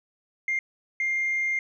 sine tone bursts at uneven times, 2111 Hz, C7, 15 cents sharp, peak -22 dBFS, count 2, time 0.48-0.59 / 1-1.59 s, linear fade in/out 2 ms, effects tanh soft clip ceiling -20 dBFS

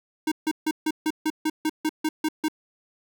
square tone bursts, 311.1 Hz, D#4, in tune, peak -22 dBFS, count 12, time 0.27-2.484 s, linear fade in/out 5 ms, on 47 ms, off 150 ms, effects none

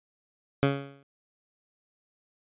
15% pulse tone with exponential decay, 139.2 Hz, C#3, 8 cents sharp, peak -12 dBFS, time 0.63-1.03 s, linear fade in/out 0 ms, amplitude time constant 86 ms, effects resampled to 8000 Hz

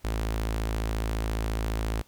sawtooth tone with notch filter, 54.5 Hz, A1, 16 cents flat, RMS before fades -29 dBFS, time 0.04-2.02 s, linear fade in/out 10 ms, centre 150 Hz, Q 1.8, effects pink hiss -60 dBFS RMS until 2.07 s

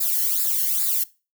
violet noise with flanger, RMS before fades -22 dBFS, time 0-1.04 s, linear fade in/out 10 ms, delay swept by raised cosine 0.33 to 0.84 ms, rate 2.4 Hz, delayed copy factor -0.95, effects noise-tail reverb RT60 0.3 s tail -20 dB re dry

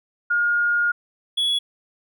sine / triangle tone pair in turn, 1424 / 3376 Hz, F6 / G#7, +33 / +28 cents, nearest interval octave + minor third, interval 1495 cents, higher second, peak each -17 dBFS, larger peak neither, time 0.3-0.92 / 1.37-1.59 s, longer first, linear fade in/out 10 ms, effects none

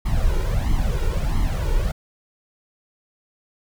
brown noise with flanger, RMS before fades -20 dBFS, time 0.05-1.92 s, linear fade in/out 10 ms, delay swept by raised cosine 0.96 to 2.16 ms, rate 1.5 Hz, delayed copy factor +0.8, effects none

